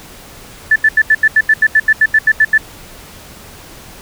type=tone bursts; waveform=sine; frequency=1752 Hz; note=A6; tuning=8 cents flat; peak=-5 dBFS; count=15; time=0.71-2.579 s; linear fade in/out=5 ms; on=49 ms; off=81 ms; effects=pink hiss -36 dBFS RMS until 4.01 s